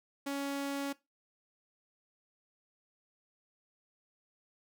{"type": "tone", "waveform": "sawtooth", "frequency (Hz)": 279.4, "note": "C#4", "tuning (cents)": 14, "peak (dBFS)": -30, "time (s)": [0.26, 0.93], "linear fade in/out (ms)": 10, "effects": ["noise-tail reverb RT60 0.2 s tail -18 dB re dry"]}